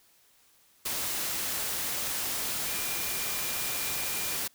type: tone in noise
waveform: sine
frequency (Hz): 2400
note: D7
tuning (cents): +37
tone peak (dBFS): -42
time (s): 2.67-4.37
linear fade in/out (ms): 10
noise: white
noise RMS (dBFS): -32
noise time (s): 0.85-4.48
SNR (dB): -13
effects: white hiss -63 dBFS RMS until 4.54 s